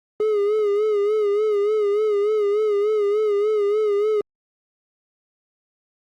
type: tone with vibrato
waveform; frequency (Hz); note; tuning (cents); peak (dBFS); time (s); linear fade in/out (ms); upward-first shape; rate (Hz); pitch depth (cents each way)
triangle; 418.1; G#4; +12; -15; 0.2-4.21; 2; sine; 3.4; 66
effects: Opus 24 kbps